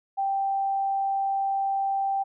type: tone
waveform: sine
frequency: 784 Hz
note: G5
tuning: in tune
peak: -23 dBFS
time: 0.17-2.24 s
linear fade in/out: 20 ms
effects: none